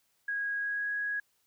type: tone with pitch glide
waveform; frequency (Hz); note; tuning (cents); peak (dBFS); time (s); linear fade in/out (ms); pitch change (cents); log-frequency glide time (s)
sine; 1646 to 1661.3; G#6 to G#6; -16 to 0; -30; 0.28-1.2; 5; +16; 0.59-0.91
effects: white hiss -73 dBFS RMS until 1.46 s